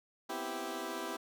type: chord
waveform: 15% pulse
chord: C major seventh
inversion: third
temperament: equal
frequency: 246.9 / 261.6 / 329.6 / 392 Hz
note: B3 / C4 / E4 / G4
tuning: 0 / 0 / 0 / 0 cents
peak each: -40 / -40 / -35 / -35 dBFS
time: 0.29-1.17 s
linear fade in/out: 10 ms
effects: none